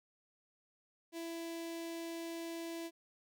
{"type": "tone with notch filter", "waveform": "sawtooth", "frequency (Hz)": 333, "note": "E4", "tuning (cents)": 18, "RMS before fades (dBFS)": -43, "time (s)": [1.12, 2.91], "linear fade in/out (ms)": 50, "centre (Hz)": 1300, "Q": 1.5, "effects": []}